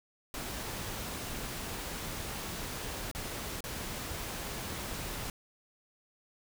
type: noise with dropouts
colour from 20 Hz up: pink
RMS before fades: -39 dBFS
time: 0.34-5.3 s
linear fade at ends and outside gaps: 1 ms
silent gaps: 3.114-3.149 / 3.606-3.64 s
effects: none